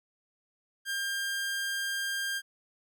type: tone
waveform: sawtooth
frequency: 1600 Hz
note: G6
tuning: 35 cents sharp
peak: -27 dBFS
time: 0.85-2.42 s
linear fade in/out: 50 ms
effects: none